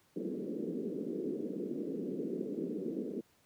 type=band-pass noise; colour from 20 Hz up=white; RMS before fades=-38 dBFS; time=0.16-3.21 s; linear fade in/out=5 ms; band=180 to 440 Hz; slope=48 dB/octave; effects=pink hiss -69 dBFS RMS until 3.45 s + high-pass 80 Hz 12 dB/octave